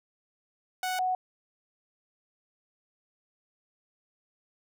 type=tone pair in turn; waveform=sawtooth / sine; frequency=740 / 740 Hz; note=F#5 / F#5; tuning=0 / 0 cents; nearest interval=unison; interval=0 cents; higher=neither; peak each=-25 dBFS; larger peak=neither; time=0.83-0.99 / 0.99-1.15 s; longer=neither; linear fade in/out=2 ms; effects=none